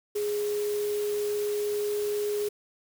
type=tone in noise; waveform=sine; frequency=415.3 Hz; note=G#4; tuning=in tune; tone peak=-26 dBFS; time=0.15-2.49 s; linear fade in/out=10 ms; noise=white; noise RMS=-41 dBFS; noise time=0.15-2.49 s; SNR=+12 dB; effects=none